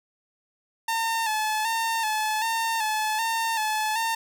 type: tone with vibrato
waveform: sawtooth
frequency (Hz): 885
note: A5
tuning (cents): +10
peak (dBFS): -20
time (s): 0.88-4.15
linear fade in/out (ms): 5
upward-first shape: square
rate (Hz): 1.3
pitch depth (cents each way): 46
effects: none